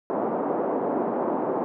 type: band-pass noise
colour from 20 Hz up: pink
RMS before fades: -26 dBFS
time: 0.1-1.64 s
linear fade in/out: 0 ms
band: 250 to 930 Hz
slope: 24 dB/octave
effects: none